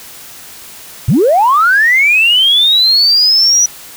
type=linear sweep; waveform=sine; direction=up; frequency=92.9 to 5900 Hz; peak=-5 dBFS; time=1.08-3.66 s; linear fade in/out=5 ms; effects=tanh soft clip ceiling -1 dBFS + white hiss -33 dBFS RMS until 3.96 s